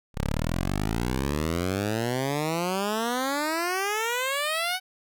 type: exponential sweep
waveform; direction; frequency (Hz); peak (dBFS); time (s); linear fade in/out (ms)
10% pulse; up; 32.7 to 758; -17; 0.14-4.8; 50
effects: none